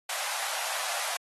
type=high-pass noise; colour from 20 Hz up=pink; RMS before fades=-33 dBFS; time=0.09-1.17 s; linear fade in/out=5 ms; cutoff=610 Hz; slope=48 dB/octave; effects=AAC 32 kbps